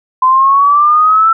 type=exponential sweep; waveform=sine; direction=up; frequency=1022 to 1339 Hz; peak=-5 dBFS; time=0.22-1.33 s; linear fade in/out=5 ms; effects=none